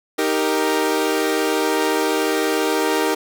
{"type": "chord", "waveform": "sawtooth", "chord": "Eb major", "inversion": "none", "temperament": "equal", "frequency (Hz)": [311.1, 392, 466.2], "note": ["Eb4", "G4", "Bb4"], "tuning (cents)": [0, 0, 0], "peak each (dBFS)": -18, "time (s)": [0.18, 3.15], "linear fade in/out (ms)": 10, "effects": []}